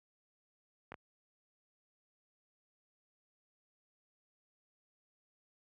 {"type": "clicks", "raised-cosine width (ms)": 0.5, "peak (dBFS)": -30, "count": 2, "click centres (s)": [0.92, 0.942], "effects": ["high-pass 60 Hz 12 dB/octave"]}